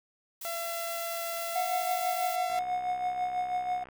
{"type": "noise", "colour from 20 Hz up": "blue", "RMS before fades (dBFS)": -40, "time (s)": [0.41, 2.36], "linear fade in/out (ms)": 5}
{"type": "tone", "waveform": "sawtooth", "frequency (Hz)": 676, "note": "E5", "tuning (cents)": 43, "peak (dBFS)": -30, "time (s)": [0.45, 2.59], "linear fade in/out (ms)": 0}
{"type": "tone with tremolo", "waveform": "triangle", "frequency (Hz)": 727, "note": "F#5", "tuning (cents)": -31, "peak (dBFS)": -24, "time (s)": [1.55, 3.84], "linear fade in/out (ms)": 10, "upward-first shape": "triangle", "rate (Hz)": 6.1, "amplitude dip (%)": 60}
{"type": "click train", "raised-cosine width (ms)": 0.5, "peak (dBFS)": -33, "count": 91, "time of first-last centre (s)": [2.5, 3.887], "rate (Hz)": 64.9}
{"effects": []}